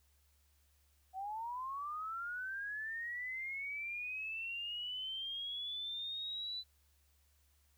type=linear sweep; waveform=sine; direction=up; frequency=740 to 4006 Hz; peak=-39 dBFS; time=1.13-6.64 s; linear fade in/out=50 ms; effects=added 71 Hz sine -70 dBFS peak until 7.77 s + white hiss -75 dBFS RMS until 7.77 s